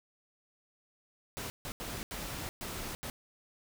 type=noise bursts at uneven times; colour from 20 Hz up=pink; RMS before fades=-40 dBFS; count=6; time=1.37-1.5 / 1.65-1.72 / 1.8-2.03 / 2.11-2.49 / 2.61-2.95 / 3.03-3.1 s; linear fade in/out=0 ms; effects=none